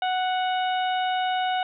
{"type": "harmonic tone with a mistuned harmonic", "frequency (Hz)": 740, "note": "F#5", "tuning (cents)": 0, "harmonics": [1, 2, 3, 4, 5], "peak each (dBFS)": [-23, -32, -38, -34, -38], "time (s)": [0.02, 1.63], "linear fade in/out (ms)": 2, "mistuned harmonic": 4, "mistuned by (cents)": -18, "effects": []}